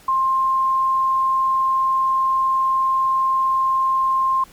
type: tone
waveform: sine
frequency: 1057 Hz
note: C6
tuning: 17 cents sharp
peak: -15 dBFS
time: 0.08-4.44 s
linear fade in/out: 5 ms
effects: pink hiss -48 dBFS RMS until 4.52 s + MP3 96 kbps